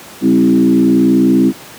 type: tone with frequency modulation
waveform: sine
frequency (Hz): 262.3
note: C4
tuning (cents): +4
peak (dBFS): -6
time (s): 0.21-1.53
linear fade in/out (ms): 50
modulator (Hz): 59.5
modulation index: 1.3
effects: pink hiss -34 dBFS RMS until 1.78 s + high-pass 150 Hz 12 dB/octave